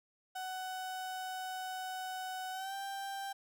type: tone with pitch glide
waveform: 35% pulse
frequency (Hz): 747 to 786.9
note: F#5 to G5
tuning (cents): +16 to +6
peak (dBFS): -37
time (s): 0.35-3.33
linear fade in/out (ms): 10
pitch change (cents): +90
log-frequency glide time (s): 2.51-2.75
effects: none